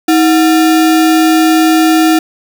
sine tone with sample-and-hold, 318.8 Hz, D#4, 42 cents sharp, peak -5 dBFS, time 0.08-2.19 s, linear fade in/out 5 ms, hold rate 1050 Hz, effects none

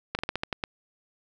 slowing click train, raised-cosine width 0.3 ms, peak -12 dBFS, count 8, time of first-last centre 0.15-0.638 s, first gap 39 ms, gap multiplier 1.19, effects none

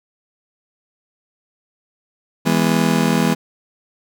35% pulse chord, E major, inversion none, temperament just, 164.81 / 206 / 247.2 Hz, E3 / G#3 / B3, 0 / -14 / +2 cents, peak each -17 dBFS, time 2.45-3.35 s, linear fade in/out 20 ms, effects none

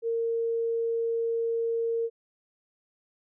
sine tone, 460 Hz, A#4, 23 cents flat, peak -25 dBFS, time 0.02-2.1 s, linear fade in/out 50 ms, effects none

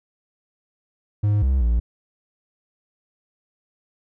triangle tone with pitch steps, 103.9 / 66.2 / 57.8 Hz, G#2 / C2 / A#1, +1 / +21 / -14 cents, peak -14 dBFS, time 1.23-1.8 s, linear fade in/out 10 ms, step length 190 ms, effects none

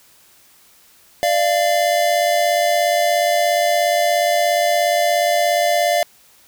square tone pair together, 592 / 689 Hz, D5 / F5, +14 / -24 cents, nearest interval minor third, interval 262 cents, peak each -19 / -17 dBFS, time 1.23-6.03 s, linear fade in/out 0 ms, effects white hiss -51 dBFS RMS until 6.47 s

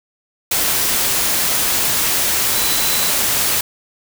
sine tone in noise, 3993 Hz, B7, 18 cents sharp, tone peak -25 dBFS, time 2.55-3.11 s, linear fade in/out 5 ms, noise white, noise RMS -17 dBFS, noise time 0.51-3.61 s, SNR -11 dB, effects none

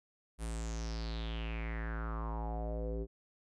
square tone with low-pass filter sweep, 55.9 Hz, A1, 28 cents sharp, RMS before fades -38 dBFS, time 0.38-3.07 s, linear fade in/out 50 ms, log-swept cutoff 10000 to 400 Hz, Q 5.5, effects none

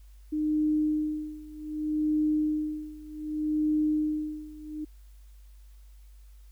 sine tone with tremolo, 305.3 Hz, D#4, 33 cents flat, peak -22 dBFS, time 0.32-4.85 s, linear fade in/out 10 ms, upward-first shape sine, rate 0.65 Hz, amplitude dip 90%, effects added 50 Hz sine -48 dBFS peak until 6.51 s + white hiss -67 dBFS RMS until 6.51 s

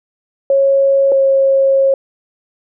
sine tone pair in turn, 548 / 542 Hz, C#5 / C#5, -20 / -39 cents, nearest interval unison, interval 19 cents, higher first, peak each -8 dBFS, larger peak neither, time 0.5-1.12 / 1.12-1.94 s, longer second, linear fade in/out 2 ms, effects none

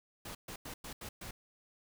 pink noise bursts at uneven times, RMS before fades -45 dBFS, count 6, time 0.25-0.35 / 0.48-0.56 / 0.65-0.74 / 0.84-0.93 / 1.01-1.09 / 1.21-1.31 s, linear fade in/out 5 ms, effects none

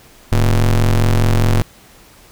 square ring-modulated tone, 62.6 Hz, B1, 24 cents sharp, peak -8 dBFS, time 0.32-1.62 s, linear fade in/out 0 ms, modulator 40.1 Hz, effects pink hiss -45 dBFS RMS until 2.31 s

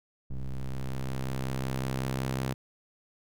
sawtooth ring-modulated tone, 65.41 Hz, C2, in tune, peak -23 dBFS, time 0.3-2.54 s, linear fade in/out 10 ms, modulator 65.3 Hz, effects none

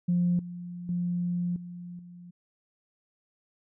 sine tone with level steps, 175.8 Hz, F3, 12 cents sharp, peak -21 / -36 / -26 / -38 / -44 dBFS, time 0.08-2.31 s, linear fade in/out 10 ms, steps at 0.39 / 0.89 / 1.56 / 1.99 s, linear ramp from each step 2 ms, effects tanh soft clip ceiling -17 dBFS

